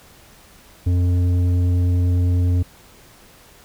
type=tone with tanh clipping; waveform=sine; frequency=89 Hz; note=F2; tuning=33 cents sharp; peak=-16 dBFS; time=0.86-2.63 s; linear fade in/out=10 ms; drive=9 dB; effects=pink hiss -48 dBFS RMS until 3.64 s